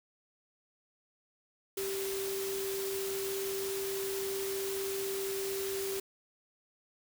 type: tone in noise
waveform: sine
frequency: 390 Hz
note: G4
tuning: 9 cents flat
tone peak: -34 dBFS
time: 1.77-6 s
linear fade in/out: 5 ms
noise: white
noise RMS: -40 dBFS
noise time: 1.77-6 s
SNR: +3 dB
effects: none